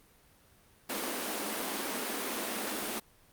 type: high-pass noise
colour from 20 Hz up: pink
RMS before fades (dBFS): -35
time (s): 0.89-3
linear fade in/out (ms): 10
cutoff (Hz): 200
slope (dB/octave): 96
effects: pink hiss -62 dBFS RMS until 3.32 s + Opus 32 kbps